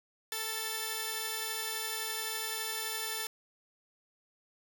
5% pulse tone pair together, 442.7 / 1759 Hz, A4 / A6, +11 / -1 cents, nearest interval 2 octaves, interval 2388 cents, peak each -26 dBFS, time 0.32-3.27 s, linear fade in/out 2 ms, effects none

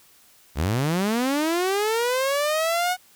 sawtooth linear sweep, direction up, 62.7 to 740 Hz, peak -17 dBFS, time 0.55-2.97 s, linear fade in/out 50 ms, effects white hiss -55 dBFS RMS until 3.15 s

